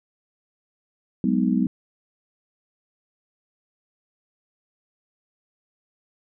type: chord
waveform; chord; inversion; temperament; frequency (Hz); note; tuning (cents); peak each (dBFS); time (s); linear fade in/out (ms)
sine; G# minor seventh; third; just; 186.89 / 207.7 / 249.2 / 311.5; F#3 / G#3 / B3 / D#4; +18 / 0 / +16 / +2; -23 / -24 / -22 / -27; 1.24-1.67; 2
effects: none